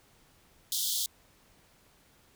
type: high-pass noise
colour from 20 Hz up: pink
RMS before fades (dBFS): -31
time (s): 0.72-1.06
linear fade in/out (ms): 2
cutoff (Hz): 3200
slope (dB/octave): 96
effects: pink hiss -63 dBFS RMS until 2.35 s